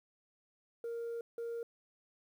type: tone bursts at uneven times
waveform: sine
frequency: 466.2 Hz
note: A#4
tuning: in tune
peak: -35 dBFS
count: 2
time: 0.84-1.21 / 1.38-1.63 s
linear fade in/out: 2 ms
effects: tanh soft clip ceiling -36 dBFS + 11-bit